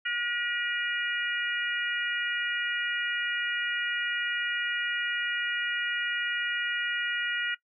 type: harmonic tone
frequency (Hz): 479.5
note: A#4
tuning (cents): +49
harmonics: 3 / 4 / 5 / 6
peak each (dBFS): -31 / -32 / -37 / -34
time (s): 0.05-7.55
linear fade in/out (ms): 10
effects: noise-tail reverb RT60 0.1 s tail -20 dB re dry